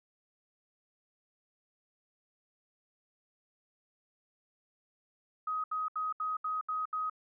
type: tone bursts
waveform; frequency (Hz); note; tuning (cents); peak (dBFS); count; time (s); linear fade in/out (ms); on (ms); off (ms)
sine; 1259; D#6; +20; -31; 7; 5.47-7.098; 5; 170; 73
effects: none